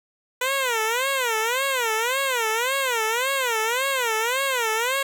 10% pulse tone with vibrato, 490 Hz, B4, 14 cents flat, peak -13 dBFS, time 0.41-5.03 s, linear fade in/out 5 ms, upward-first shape sine, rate 1.8 Hz, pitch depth 200 cents each way, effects none

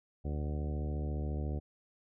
harmonic tone with a mistuned harmonic, 74.2 Hz, D2, 18 cents sharp, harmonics 1 / 2 / 3 / 4 / 5 / 6 / 7 / 8 / 10, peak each -34 / -40 / -44 / -46 / -48 / -50 / -51 / -52 / -54 dBFS, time 0.24-1.6 s, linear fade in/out 20 ms, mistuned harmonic 1, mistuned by +16 cents, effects none

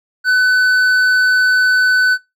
sine tone with hard clipping, 1504 Hz, F#6, 28 cents sharp, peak -11 dBFS, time 0.24-2.18 s, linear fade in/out 50 ms, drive 6 dB, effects noise-tail reverb RT60 0.2 s tail -22 dB re dry

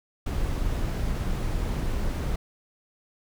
brown noise, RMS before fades -27 dBFS, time 0.26-2.36 s, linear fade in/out 5 ms, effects none

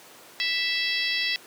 harmonic tone, 659.3 Hz, E5, in tune, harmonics 3 / 4 / 5 / 6 / 7 / 8, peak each -29 / -30 / -31 / -32 / -32 / -33 dBFS, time 0.4-1.36 s, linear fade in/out 0 ms, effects pink hiss -48 dBFS RMS until 1.46 s + high-pass 300 Hz 12 dB/octave

